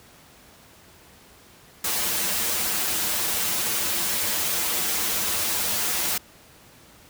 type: noise with comb filter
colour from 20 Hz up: white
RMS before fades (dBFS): -25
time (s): 1.84-6.18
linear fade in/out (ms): 5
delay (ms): 7.5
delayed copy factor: -0.85
effects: pink hiss -51 dBFS RMS until 7.09 s + high-pass 60 Hz 12 dB/octave